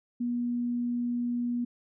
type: tone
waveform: sine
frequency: 241.2 Hz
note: B3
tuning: 41 cents flat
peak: -27 dBFS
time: 0.2-1.65 s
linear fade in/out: 10 ms
effects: none